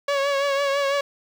sawtooth tone with vibrato, 559 Hz, C#5, 14 cents sharp, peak -16 dBFS, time 0.08-1.01 s, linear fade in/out 5 ms, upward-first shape triangle, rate 6 Hz, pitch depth 44 cents each way, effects low-pass 5000 Hz 12 dB/octave + 8-bit

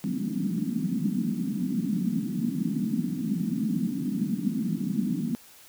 pink band-pass noise, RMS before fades -28 dBFS, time 0.04-5.35 s, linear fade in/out 0 ms, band 170 to 270 Hz, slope 48 dB/octave, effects white hiss -52 dBFS RMS until 5.68 s

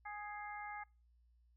harmonic tone with a mistuned harmonic, 415.3 Hz, G#4, in tune, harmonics 2 / 3 / 4 / 5, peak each -46 / -52 / -52 / -51 dBFS, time 0.05-0.84 s, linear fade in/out 10 ms, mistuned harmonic 5, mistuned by +21 cents, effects noise-tail reverb RT60 0.3 s tail -25 dB re dry + added 59 Hz sine -67 dBFS peak until 1.56 s

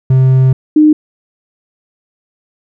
triangle / sine tone pair in turn, 130.81 / 305.1 Hz, C3 / D#4, 0 / -34 cents, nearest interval octave + minor third, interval 1466 cents, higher second, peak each -3 dBFS, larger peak neither, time 0.1-0.53 / 0.76-0.93 s, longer first, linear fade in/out 5 ms, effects none

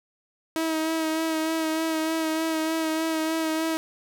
sawtooth tone with vibrato, 320 Hz, D#4, 49 cents sharp, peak -20 dBFS, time 0.56-3.77 s, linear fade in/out 0 ms, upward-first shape sine, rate 3.3 Hz, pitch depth 24 cents each way, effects none

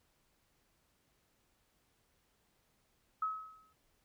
sine tone with exponential decay, 1283 Hz, E6, 47 cents flat, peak -30 dBFS, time 3.22-3.73 s, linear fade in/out 5 ms, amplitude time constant 110 ms, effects pink hiss -75 dBFS RMS until 4.04 s

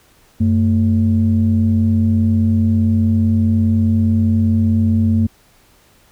sine tone pair together, 94.1 / 223.8 Hz, F#2 / A3, +30 / +30 cents, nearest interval octave + minor third, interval 1500 cents, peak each -13 dBFS, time 0.4-5.27 s, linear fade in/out 10 ms, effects tanh soft clip ceiling -5 dBFS + pink hiss -52 dBFS RMS until 6.11 s

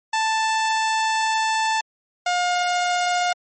sawtooth tone pair in turn, 882 / 712.9 Hz, A5 / F5, +4 / +35 cents, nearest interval major third, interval 369 cents, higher first, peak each -15 dBFS, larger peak neither, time 0.13-1.81 / 2.26-3.33 s, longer first, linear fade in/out 5 ms, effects MP3 32 kbps

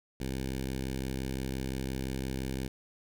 10% pulse tone with notch filter, 65.8 Hz, C2, 10 cents sharp, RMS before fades -35 dBFS, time 0.2-2.68 s, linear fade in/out 5 ms, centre 1100 Hz, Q 1, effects none

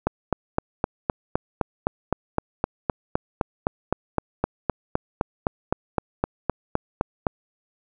click train, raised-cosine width 1 ms, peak -6 dBFS, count 29, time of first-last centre 0.07-7.268 s, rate 3.89 Hz, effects none

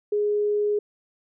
sine tone, 415.7 Hz, G#4, 2 cents sharp, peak -20 dBFS, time 0.12-0.79 s, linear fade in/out 5 ms, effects none

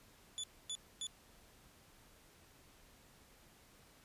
25% pulse tone bursts, 3467 Hz, A7, 26 cents flat, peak -36 dBFS, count 3, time 0.38-1.068 s, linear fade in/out 0 ms, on 56 ms, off 260 ms, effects pink hiss -64 dBFS RMS until 4.04 s + resampled to 32000 Hz

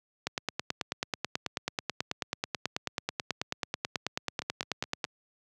two click trains, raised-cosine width 0.2 ms, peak -12 / -20 dBFS, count 45 / 4, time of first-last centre 0.27-5.042 / 4.42-5.049 s, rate 9.22 / 4.77 Hz, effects high-pass 100 Hz 12 dB/octave

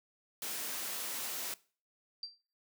white noise, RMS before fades -39 dBFS, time 0.42-1.54 s, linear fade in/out 2 ms
sine tone with exponential decay, 4700 Hz, D8, 1 cent sharp, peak -35 dBFS, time 2.23-2.38 s, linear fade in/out 2 ms, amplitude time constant 31 ms
effects noise-tail reverb RT60 0.4 s tail -21 dB re dry + high-pass 200 Hz 12 dB/octave

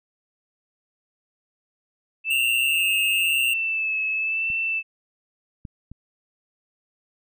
sine tone with vibrato, 2632 Hz, E7, 3 cents flat, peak -22 dBFS, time 2.24-4.83 s, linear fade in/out 50 ms, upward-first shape sine, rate 0.97 Hz, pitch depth 29 cents each way
square tone, 2794 Hz, F7, in tune, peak -22 dBFS, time 2.3-3.54 s, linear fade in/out 10 ms
clicks, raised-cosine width 5 ms, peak -31 / -23 / -27 dBFS, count 3, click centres 4.502 / 5.652 / 5.916 s
effects none

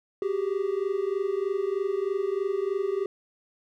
triangle tone pair together, 381.2 / 404.4 Hz, G4 / G#4, -48 / -46 cents, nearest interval minor second, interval 102 cents, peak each -26 dBFS, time 0.22-3.06 s, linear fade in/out 2 ms, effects none

